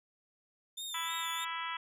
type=tone with vibrato; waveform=sawtooth; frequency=3573 Hz; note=A7; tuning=26 cents sharp; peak=-36 dBFS; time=0.77-1.45 s; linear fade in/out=10 ms; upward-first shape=sine; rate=3.2 Hz; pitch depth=63 cents each way
type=harmonic tone; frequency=330.6 Hz; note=E4; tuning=5 cents sharp; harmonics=3 / 4 / 5 / 6 / 7 / 8 / 9 / 10; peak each=-40 / -41 / -47 / -43 / -47 / -48 / -49 / -45 dBFS; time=0.94-1.77 s; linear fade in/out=5 ms
effects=none